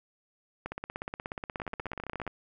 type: two click trains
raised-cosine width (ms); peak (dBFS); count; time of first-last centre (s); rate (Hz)
0.5; -20 / -23; 28 / 11; 0.66-2.277 / 1.6-2.267; 16.7 / 15
effects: none